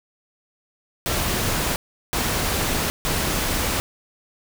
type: noise bursts at uneven times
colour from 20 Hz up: pink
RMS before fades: -23 dBFS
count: 3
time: 1.06-1.76 / 2.13-2.9 / 3.05-3.8 s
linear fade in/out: 0 ms
effects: none